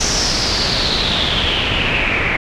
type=noise with low-pass filter sweep; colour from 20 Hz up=pink; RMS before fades=-17 dBFS; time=0-2.37 s; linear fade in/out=10 ms; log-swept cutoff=6000 to 2200 Hz; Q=5.7; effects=none